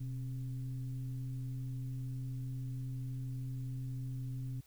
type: tone with frequency modulation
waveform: sine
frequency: 126.7 Hz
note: B2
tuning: 45 cents sharp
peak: -37 dBFS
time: 0-4.61 s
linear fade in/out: 10 ms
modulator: 143 Hz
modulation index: 0.45
effects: added 60 Hz sine -70 dBFS peak until 4.66 s + white hiss -67 dBFS RMS until 4.66 s